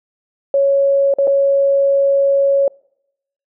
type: tone with dropouts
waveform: sine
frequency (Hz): 554.4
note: C#5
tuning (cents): 0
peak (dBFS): -10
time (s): 0.54-2.68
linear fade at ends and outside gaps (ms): 2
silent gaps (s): 1.139-1.185 / 1.272-1.276
effects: noise-tail reverb RT60 0.8 s tail -26 dB re dry